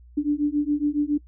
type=beating tone pair; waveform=sine; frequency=290 / 297.2 Hz; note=D4 / D4; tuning=-22 / +21 cents; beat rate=7.2 Hz; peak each=-23 dBFS; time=0.17-1.18 s; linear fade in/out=10 ms; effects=noise-tail reverb RT60 0.1 s tail -23 dB re dry + added 60 Hz sine -46 dBFS peak until 1.27 s